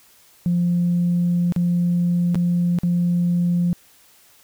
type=tone with dropouts; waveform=sine; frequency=174.61 Hz; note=F3; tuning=in tune; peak=-15 dBFS; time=0.46-3.73 s; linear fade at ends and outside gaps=0 ms; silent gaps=1.523-1.562 / 2.346-2.355 / 2.787-2.834 s; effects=tanh soft clip ceiling -12 dBFS + white hiss -53 dBFS RMS until 4.43 s